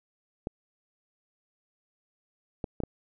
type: clicks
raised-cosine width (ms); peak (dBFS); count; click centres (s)
2; -18; 4; 0.471 / 2.642 / 2.803 / 2.836
effects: none